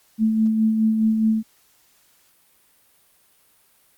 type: tone with tremolo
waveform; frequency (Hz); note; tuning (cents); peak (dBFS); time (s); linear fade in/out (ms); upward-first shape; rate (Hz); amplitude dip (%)
sine; 220; A3; 0; -14; 0.18-1.43; 50; sine; 4.8; 40
effects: white hiss -59 dBFS RMS until 3.97 s + Opus 48 kbps